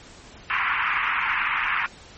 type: band-pass noise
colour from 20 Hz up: pink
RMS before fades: -24 dBFS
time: 0.5-1.86 s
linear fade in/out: 0 ms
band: 1000 to 2600 Hz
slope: 48 dB/octave
effects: pink hiss -46 dBFS RMS until 2.17 s + MP3 32 kbps